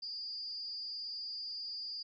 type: tone with amplitude modulation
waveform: sine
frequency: 4794 Hz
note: D8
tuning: 35 cents sharp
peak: -36 dBFS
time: 0.02-2.03 s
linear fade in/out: 10 ms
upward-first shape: sine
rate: 271 Hz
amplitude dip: 70%
effects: none